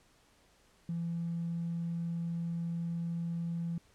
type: tone with tanh clipping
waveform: triangle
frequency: 168.8 Hz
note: E3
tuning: 41 cents sharp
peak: -32 dBFS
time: 0.89-3.78 s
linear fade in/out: 2 ms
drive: 1 dB
effects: pink hiss -66 dBFS RMS until 3.94 s + low-pass 10000 Hz 12 dB/octave